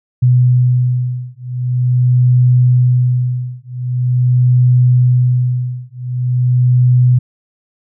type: beating tone pair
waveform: sine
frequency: 124.5 / 124.94 Hz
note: B2 / B2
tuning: +14 / +20 cents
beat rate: 0.44 Hz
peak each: -12 / -12 dBFS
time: 0.22-7.19 s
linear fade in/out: 10 ms
effects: none